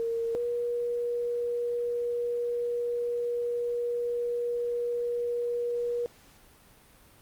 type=tone pair in turn; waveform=sine; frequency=461.1 / 478.8 Hz; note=A#4 / A#4; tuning=-19 / +46 cents; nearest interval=minor second; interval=65 cents; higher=second; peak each=-27 dBFS; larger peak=neither; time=0-0.35 / 0.35-6.06 s; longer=second; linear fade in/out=0 ms; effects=pink hiss -57 dBFS RMS until 7.21 s + Opus 48 kbps